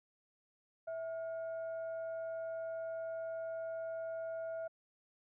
sine tone with frequency modulation, 655 Hz, E5, 11 cents flat, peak -38 dBFS, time 0.87-4.68 s, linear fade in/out 10 ms, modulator 767 Hz, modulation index 0.35, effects high-pass 300 Hz 12 dB/octave

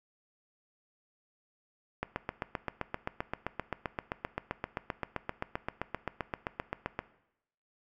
click train, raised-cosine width 0.5 ms, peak -17 dBFS, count 39, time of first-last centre 2.03-6.991 s, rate 7.66 Hz, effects noise-tail reverb RT60 0.8 s tail -17 dB re dry

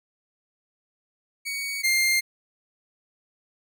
sawtooth tone pair in turn, 2243 / 2109 Hz, C#7 / C7, +20 / +13 cents, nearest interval minor second, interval 107 cents, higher first, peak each -25 / -16 dBFS, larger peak second, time 1.45-1.83 / 1.83-2.21 s, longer neither, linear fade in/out 20 ms, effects none

